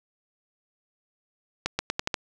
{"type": "accelerating click train", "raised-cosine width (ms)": 0.2, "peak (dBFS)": -8, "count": 6, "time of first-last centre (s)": [1.66, 2.142], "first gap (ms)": 130, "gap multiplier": 0.85, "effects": []}